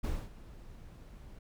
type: noise with ADSR envelope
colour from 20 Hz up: brown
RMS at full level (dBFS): -32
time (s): 0.03-1.39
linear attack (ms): 16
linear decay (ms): 240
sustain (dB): -18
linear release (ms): 6
effects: none